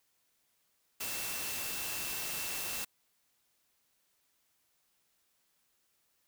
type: tone in noise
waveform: sine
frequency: 2679 Hz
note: E7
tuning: 27 cents sharp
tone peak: -45 dBFS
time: 1-2.85 s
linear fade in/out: 10 ms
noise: white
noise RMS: -38 dBFS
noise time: 1-2.85 s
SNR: -10 dB
effects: white hiss -75 dBFS RMS until 6.27 s